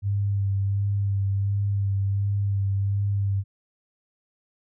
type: tone with vibrato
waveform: sine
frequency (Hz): 99.5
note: G2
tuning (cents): +26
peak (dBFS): -21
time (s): 0.02-3.44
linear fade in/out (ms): 50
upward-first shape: sine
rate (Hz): 1.4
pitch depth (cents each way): 22
effects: none